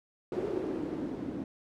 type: noise with low-pass filter sweep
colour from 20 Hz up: blue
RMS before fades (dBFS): -35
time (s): 0.32-1.44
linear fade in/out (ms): 2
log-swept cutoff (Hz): 390 to 260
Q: 4.2
effects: none